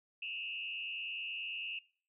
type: tone with frequency modulation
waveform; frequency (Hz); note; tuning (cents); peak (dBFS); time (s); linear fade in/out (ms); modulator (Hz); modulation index
sine; 2716; F7; -49; -38; 0.22-1.79; 5; 89.2; 1.8
effects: noise-tail reverb RT60 0.4 s tail -20 dB re dry